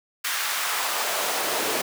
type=noise with high-pass filter sweep; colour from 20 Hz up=pink; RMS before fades=-26 dBFS; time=0.24-1.82 s; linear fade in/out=10 ms; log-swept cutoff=1600 to 360 Hz; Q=1.2; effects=none